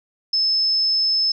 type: tone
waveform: sine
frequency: 5230 Hz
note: E8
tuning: 15 cents flat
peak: -16 dBFS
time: 0.33-1.32 s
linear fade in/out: 5 ms
effects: none